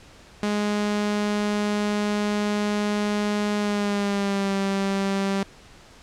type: tone with pitch glide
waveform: sawtooth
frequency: 207.7 to 196.04 Hz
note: G#3 to G3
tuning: 0 to 0 cents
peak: -18 dBFS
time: 0.43-5.43 s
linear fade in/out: 0 ms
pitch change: -100 cents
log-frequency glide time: 3.57-4.53 s
effects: pink hiss -49 dBFS RMS until 6.02 s + low-pass 7000 Hz 12 dB/octave